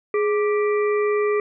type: harmonic tone with a mistuned harmonic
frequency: 392 Hz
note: G4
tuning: in tune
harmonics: 1 / 3 / 5 / 6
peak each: -18 / -28 / -32 / -34 dBFS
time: 0.14-1.4 s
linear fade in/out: 2 ms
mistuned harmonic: 1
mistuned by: +110 cents
effects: none